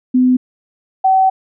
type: tone pair in turn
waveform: sine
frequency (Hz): 253.2 / 761.8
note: B3 / G5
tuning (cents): +43 / -50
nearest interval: octave + perfect fifth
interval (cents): 1907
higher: second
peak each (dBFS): -8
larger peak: neither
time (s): 0.14-0.37 / 1.04-1.3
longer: second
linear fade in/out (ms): 10
effects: none